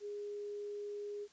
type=tone; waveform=sine; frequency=411.9 Hz; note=G#4; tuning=14 cents flat; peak=-40 dBFS; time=0-1.28 s; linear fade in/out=50 ms; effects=white hiss -65 dBFS RMS until 1.32 s + resampled to 16000 Hz